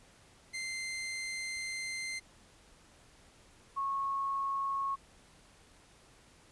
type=tone pair in turn; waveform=sawtooth / sine; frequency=2083 / 1097.1 Hz; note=C7 / C#6; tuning=-8 / -18 cents; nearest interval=major seventh; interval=1110 cents; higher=first; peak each=-33 / -31 dBFS; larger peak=second; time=0.53-2.2 / 3.76-4.96 s; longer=first; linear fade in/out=20 ms; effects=pink hiss -61 dBFS RMS until 6.51 s + resampled to 24000 Hz